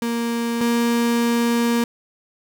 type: tone pair in turn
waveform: 35% pulse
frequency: 233.7 / 235.2 Hz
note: A#3 / A#3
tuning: +5 / +16 cents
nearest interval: unison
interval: 11 cents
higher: second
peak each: -19 / -15 dBFS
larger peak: second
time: 0.02-0.61 / 0.61-1.84 s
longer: second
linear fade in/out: 2 ms
effects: none